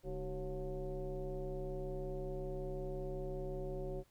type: tone with frequency modulation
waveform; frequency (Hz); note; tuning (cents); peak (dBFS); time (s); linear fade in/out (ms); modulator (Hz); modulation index
sine; 205.3; G#3; -20; -38; 0.03-4.04; 50; 172; 2.1
effects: pink hiss -72 dBFS RMS until 4.1 s